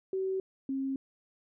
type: tone pair in turn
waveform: sine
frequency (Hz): 380.6 / 269.1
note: F#4 / C4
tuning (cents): +49 / +49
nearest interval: tritone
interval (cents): 600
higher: first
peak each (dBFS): -29 / -30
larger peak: first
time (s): 0.13-0.4 / 0.69-0.96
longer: neither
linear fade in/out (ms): 2
effects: none

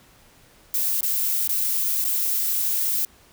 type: noise with dropouts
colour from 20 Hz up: violet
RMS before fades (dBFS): -23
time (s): 0.74-3.05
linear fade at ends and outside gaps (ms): 1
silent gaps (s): 1.008-1.03 / 1.476-1.492 / 2.043-2.049
effects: pink hiss -54 dBFS RMS until 3.32 s

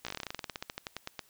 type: slowing click train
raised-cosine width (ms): 0.2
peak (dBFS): -19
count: 23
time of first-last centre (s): 0.05-1.192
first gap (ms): 16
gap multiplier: 1.1
effects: white hiss -64 dBFS RMS until 1.29 s

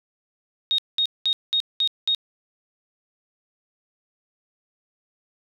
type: tone bursts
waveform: sine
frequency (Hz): 3729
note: A#7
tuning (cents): 0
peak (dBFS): -18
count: 6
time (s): 0.71-2.148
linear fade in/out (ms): 0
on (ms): 73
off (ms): 200
effects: none

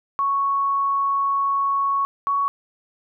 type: tone pair in turn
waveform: sine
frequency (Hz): 1108.7 / 1118.3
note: C#6 / C#6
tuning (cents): 0 / +15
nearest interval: unison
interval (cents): 15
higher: second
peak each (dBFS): -18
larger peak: neither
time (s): 0.19-2.05 / 2.27-2.48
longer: first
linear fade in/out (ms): 0
effects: none

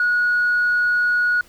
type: tone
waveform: sine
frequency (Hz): 1455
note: F#6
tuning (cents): -29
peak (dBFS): -14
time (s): 0-1.41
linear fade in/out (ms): 2
effects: tanh soft clip ceiling -12 dBFS + pink hiss -50 dBFS RMS until 1.48 s

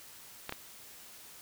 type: clicks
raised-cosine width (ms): 0.3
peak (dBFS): -20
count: 2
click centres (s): 0.494 / 0.524
effects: white hiss -52 dBFS RMS until 1.41 s

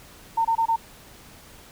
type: tone bursts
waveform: sine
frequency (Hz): 909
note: A#5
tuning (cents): -44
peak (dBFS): -18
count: 4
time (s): 0.37-0.762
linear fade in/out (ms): 10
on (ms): 80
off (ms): 24
effects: pink hiss -48 dBFS RMS until 1.71 s

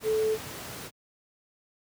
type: tone in noise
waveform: sine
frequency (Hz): 436.2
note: A4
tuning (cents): -15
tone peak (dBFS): -23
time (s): 0.03-0.38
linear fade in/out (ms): 50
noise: pink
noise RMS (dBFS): -39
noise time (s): 0-0.91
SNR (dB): +13
effects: high-pass 100 Hz 12 dB/octave

